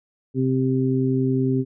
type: harmonic tone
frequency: 130.81 Hz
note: C3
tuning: in tune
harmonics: 1 / 2 / 3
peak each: -22 / -21 / -25 dBFS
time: 0.34-1.65 s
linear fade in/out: 50 ms
effects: none